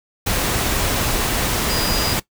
sine tone in noise, 4900 Hz, D#8, 27 cents flat, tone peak -25 dBFS, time 1.69-2.14 s, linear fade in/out 10 ms, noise pink, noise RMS -20 dBFS, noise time 0.26-2.2 s, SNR -8 dB, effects noise-tail reverb RT60 0.1 s tail -18 dB re dry

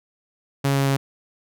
sawtooth tone with pitch steps, 138.59 / 137.79 / 137 Hz, C#3 / C#3 / C#3, 0 / -10 / -20 cents, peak -14 dBFS, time 0.64-0.97 s, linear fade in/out 10 ms, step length 110 ms, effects none

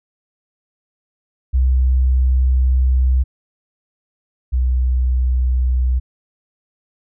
sine tone pair in turn, 64.1 / 62.89 Hz, C2 / B1, -35 / +32 cents, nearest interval unison, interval 33 cents, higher first, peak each -11 / -13 dBFS, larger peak first, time 1.53-3.24 / 4.52-6 s, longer first, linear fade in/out 20 ms, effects none

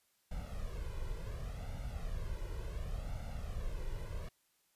brown noise with flanger, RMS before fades -40 dBFS, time 0.31-4.29 s, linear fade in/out 5 ms, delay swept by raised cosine 1.4 to 2.04 ms, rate 0.69 Hz, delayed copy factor +0.75, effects white hiss -75 dBFS RMS until 4.75 s + resampled to 32000 Hz

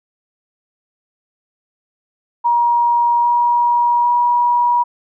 sine tone with pitch steps, 950 / 956.6 / 963.3 Hz, A#5 / A#5 / B5, +33 / +44 / -43 cents, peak -11 dBFS, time 2.44-4.84 s, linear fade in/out 20 ms, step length 800 ms, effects none

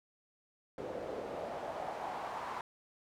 pink noise with band-pass filter sweep, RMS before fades -41 dBFS, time 0.78-2.61 s, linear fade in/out 2 ms, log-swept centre 450 to 1000 Hz, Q 2.7, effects none

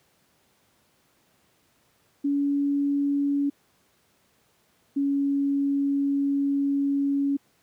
sine tone pair in turn, 283.2 / 279.9 Hz, C#4 / C#4, +37 / +17 cents, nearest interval unison, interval 20 cents, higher first, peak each -21 dBFS, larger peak neither, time 2.24-3.5 / 4.96-7.37 s, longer second, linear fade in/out 10 ms, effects pink hiss -65 dBFS RMS until 7.62 s + high-pass 100 Hz 12 dB/octave

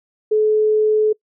sine tone, 429.4 Hz, A4, 42 cents flat, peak -12 dBFS, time 0.31-1.13 s, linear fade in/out 10 ms, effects noise-tail reverb RT60 0.1 s tail -24 dB re dry

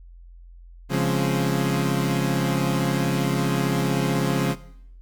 30% pulse chord, Db major seventh, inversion none, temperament equal, 138.59 / 174.61 / 207.7 / 261.6 Hz, Db3 / F3 / Ab3 / C4, 0 / 0 / 0 / 0 cents, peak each -21 / -23 / -25 / -27 dBFS, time 0.89-4.56 s, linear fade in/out 50 ms, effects noise-tail reverb RT60 0.7 s tail -17 dB re dry + added 43 Hz sine -42 dBFS peak until 5.01 s

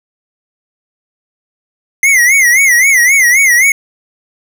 square tone with vibrato, 2057 Hz, C7, 30 cents flat, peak -6 dBFS, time 2.03-3.72 s, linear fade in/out 2 ms, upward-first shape sine, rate 3.8 Hz, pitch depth 150 cents each way, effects none

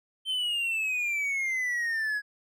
triangle exponential sweep, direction down, 3118 to 1661.2 Hz, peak -25 dBFS, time 0.25-2.22 s, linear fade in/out 50 ms, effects none

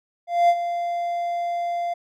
triangle tone with ADSR envelope, 693 Hz, F5, 14 cents flat, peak -10 dBFS, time 0.27-1.94 s, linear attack 220 ms, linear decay 54 ms, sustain -11 dB, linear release 10 ms, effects none

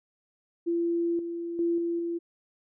sine tone with level steps, 340 Hz, F4, 46 cents flat, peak -24 / -31 / -23 / -26 / -28 dBFS, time 0.66-2.19 s, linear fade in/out 20 ms, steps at 1.19 / 1.59 / 1.78 / 1.99 s, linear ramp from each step 2 ms, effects none

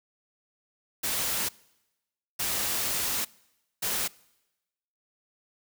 white noise bursts at uneven times, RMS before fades -29 dBFS, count 3, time 1.03-1.49 / 2.39-3.25 / 3.82-4.08 s, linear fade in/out 10 ms, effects noise-tail reverb RT60 1.0 s tail -24 dB re dry

